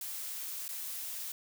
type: noise with dropouts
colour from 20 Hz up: blue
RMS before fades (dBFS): -40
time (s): 0.01-1.32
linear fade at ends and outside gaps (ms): 2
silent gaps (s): 0.681-0.689
effects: none